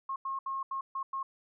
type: tone bursts at uneven times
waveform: sine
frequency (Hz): 1079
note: C#6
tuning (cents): -47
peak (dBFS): -32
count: 6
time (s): 0.09-0.16 / 0.25-0.39 / 0.46-0.63 / 0.71-0.81 / 0.95-1.03 / 1.13-1.23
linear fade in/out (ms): 5
effects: none